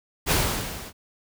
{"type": "noise with level ramp", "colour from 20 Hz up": "pink", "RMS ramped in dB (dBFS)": [-18, -41], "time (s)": [0.26, 0.93], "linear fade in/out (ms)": 50, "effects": []}